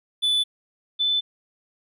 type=tone pair in turn; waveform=triangle / sine; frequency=3483 / 3513 Hz; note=A7 / A7; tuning=-18 / -3 cents; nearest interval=unison; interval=15 cents; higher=second; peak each=-17 / -19 dBFS; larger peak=first; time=0.22-0.44 / 0.99-1.21 s; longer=neither; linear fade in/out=20 ms; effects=none